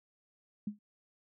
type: tone with exponential decay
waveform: sine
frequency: 207.7 Hz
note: G#3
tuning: in tune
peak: -30 dBFS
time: 0.67-0.79 s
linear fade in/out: 5 ms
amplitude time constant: 25 ms
effects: none